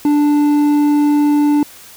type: tone with hard clipping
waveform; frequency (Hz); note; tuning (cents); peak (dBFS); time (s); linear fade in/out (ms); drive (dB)
triangle; 293.7; D4; 0; -11; 0.05-1.63; 2; 9
effects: white hiss -39 dBFS RMS until 1.96 s